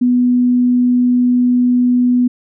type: tone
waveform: sine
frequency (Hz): 246.9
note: B3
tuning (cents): 0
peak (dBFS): -9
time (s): 0.01-2.28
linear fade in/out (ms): 10
effects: none